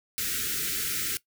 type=band-stop noise; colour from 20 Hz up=white; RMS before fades=-30 dBFS; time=0.18-1.17 s; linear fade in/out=0 ms; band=470 to 1300 Hz; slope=96 dB/octave; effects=noise-tail reverb RT60 0.1 s tail -18 dB re dry